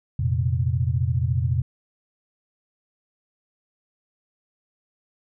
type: chord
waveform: sine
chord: F suspended fourth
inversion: none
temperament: equal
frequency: 87.31 / 116.54 / 130.81 Hz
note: F2 / Bb2 / C3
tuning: 0 / 0 / 0 cents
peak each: -24 dBFS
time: 0.19-1.62 s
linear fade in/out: 5 ms
effects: none